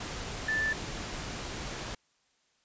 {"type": "tone in noise", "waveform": "sine", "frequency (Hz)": 1759, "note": "A6", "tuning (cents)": -1, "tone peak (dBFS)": -27, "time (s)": [0.48, 0.73], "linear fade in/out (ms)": 5, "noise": "pink", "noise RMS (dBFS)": -38, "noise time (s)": [0, 1.95], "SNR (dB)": 8, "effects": ["white hiss -71 dBFS RMS until 2.64 s", "resampled to 16000 Hz"]}